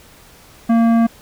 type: tone with tanh clipping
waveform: sine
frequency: 230 Hz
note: A#3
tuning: 23 cents flat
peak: -12 dBFS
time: 0.69-1.07 s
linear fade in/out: 10 ms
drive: 13 dB
effects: pink hiss -45 dBFS RMS until 1.21 s